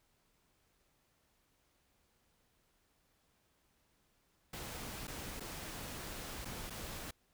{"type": "noise with dropouts", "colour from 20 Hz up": "pink", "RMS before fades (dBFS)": -45, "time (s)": [4.53, 7.11], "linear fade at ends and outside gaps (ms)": 5, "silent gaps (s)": [[5.071, 5.078], [5.398, 5.405], [6.448, 6.453], [6.699, 6.704]], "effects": ["pink hiss -75 dBFS RMS until 7.33 s"]}